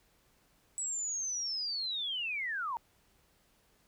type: linear sweep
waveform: sine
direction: down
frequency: 7902 to 880 Hz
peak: -33 dBFS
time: 0.78-2.77 s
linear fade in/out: 0 ms
effects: pink hiss -69 dBFS RMS until 3.87 s